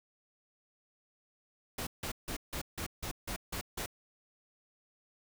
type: noise bursts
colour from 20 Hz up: pink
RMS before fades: -38 dBFS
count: 9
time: 1.78-3.861 s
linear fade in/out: 5 ms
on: 89 ms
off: 160 ms
effects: none